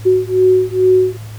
sine beating tone pair, 370 / 372.3 Hz, F#4 / F#4, 0 / +11 cents, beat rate 2.3 Hz, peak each -12 dBFS, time 0.05-1.17 s, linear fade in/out 20 ms, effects added 108 Hz sine -27 dBFS peak until 1.38 s + pink hiss -40 dBFS RMS until 1.38 s

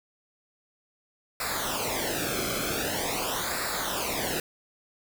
pink noise with flanger, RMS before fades -30 dBFS, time 1.4-4.4 s, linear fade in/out 2 ms, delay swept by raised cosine 0.32 to 1.09 ms, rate 0.45 Hz, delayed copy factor -0.8, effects none

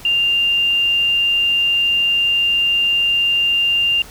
sine tone, 2794 Hz, F7, in tune, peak -13 dBFS, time 0.05-4.02 s, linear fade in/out 2 ms, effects pink hiss -39 dBFS RMS until 4.1 s

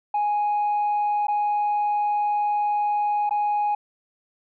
sine tone with dropouts, 830.6 Hz, G#5, in tune, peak -18 dBFS, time 0.14-3.75 s, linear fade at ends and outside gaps 5 ms, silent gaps 1.27-1.282 / 3.294-3.308 s, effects tanh soft clip ceiling -18 dBFS

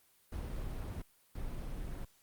brown noise bursts at uneven times, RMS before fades -40 dBFS, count 2, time 0.32-1.02 / 1.35-2.05 s, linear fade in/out 5 ms, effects white hiss -68 dBFS RMS until 2.22 s + Opus 32 kbps

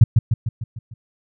sine tone with echo, 113.8 Hz, A#2, 41 cents flat, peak -3 dBFS, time 0.01-0.04 s, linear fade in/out 5 ms, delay 150 ms, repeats 6, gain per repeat -5 dB, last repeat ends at 0.94 s, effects none

